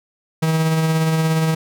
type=tone with tremolo; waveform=45% pulse; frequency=160 Hz; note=D#3; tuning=49 cents sharp; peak=-14 dBFS; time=0.42-1.55 s; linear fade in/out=10 ms; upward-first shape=sine; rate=17 Hz; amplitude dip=30%; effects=none